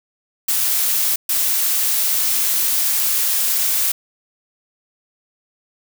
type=noise bursts at uneven times; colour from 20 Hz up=blue; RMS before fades=-18 dBFS; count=2; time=0.48-1.16 / 1.29-3.92 s; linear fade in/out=5 ms; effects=none